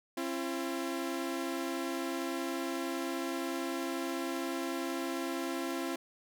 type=tone pair together; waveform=sawtooth; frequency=268.3 / 339.1 Hz; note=C4 / E4; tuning=+44 / +49 cents; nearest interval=major third; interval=405 cents; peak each=-33 / -32 dBFS; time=0.17-5.96 s; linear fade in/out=5 ms; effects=none